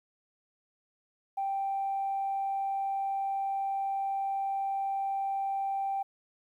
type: tone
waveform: sine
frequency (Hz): 784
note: G5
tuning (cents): 0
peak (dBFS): -28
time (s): 1.37-6.03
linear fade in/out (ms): 10
effects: tanh soft clip ceiling -24 dBFS + 11-bit